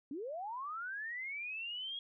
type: linear sweep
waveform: sine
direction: up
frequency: 255.8 to 3313 Hz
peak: -39 dBFS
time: 0.11-1.99 s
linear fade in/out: 2 ms
effects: none